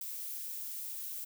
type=noise with ADSR envelope; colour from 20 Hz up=violet; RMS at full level=-38 dBFS; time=0.01-1.25 s; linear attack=4 ms; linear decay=9 ms; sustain=-3 dB; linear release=11 ms; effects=none